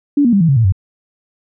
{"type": "tone with pitch steps", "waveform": "sine", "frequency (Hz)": [287.2, 238.7, 198.44, 164.95, 137.12, 113.98, 94.74], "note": ["D4", "A#3", "G3", "E3", "C#3", "A#2", "F#2"], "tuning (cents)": [-39, 41, 21, 1, -18, -38, 41], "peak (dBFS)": -8, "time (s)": [0.17, 0.723], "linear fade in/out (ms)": 5, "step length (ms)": 79, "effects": []}